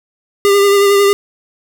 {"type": "tone with vibrato", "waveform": "square", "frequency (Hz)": 401.2, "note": "G4", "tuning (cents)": 40, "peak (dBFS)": -8, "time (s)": [0.45, 1.13], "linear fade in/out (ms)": 0, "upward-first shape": "sine", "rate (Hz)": 11, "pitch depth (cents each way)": 24, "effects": []}